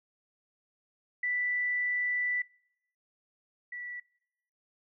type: tone pair in turn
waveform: sine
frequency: 1975.5 / 1955.1 Hz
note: B6 / B6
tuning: 0 / -18 cents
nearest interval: unison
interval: 18 cents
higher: first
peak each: -28 / -37 dBFS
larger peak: first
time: 1.23-2.42 / 3.72-4 s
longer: first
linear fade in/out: 5 ms
effects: noise-tail reverb RT60 0.8 s tail -24 dB re dry